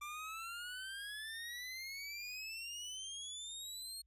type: exponential sweep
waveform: 25% pulse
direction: up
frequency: 1174.7 to 4300 Hz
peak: -40 dBFS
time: 0.01-4.02 s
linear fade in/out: 10 ms
effects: added 58 Hz sine -70 dBFS peak until 4.06 s + resampled to 32000 Hz